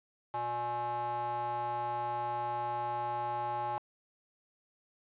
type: tone with band-pass filter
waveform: square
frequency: 120 Hz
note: B2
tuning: 49 cents flat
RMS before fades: -35 dBFS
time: 0.34-3.78 s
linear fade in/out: 0 ms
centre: 880 Hz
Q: 6.1
effects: resampled to 8000 Hz + 9-bit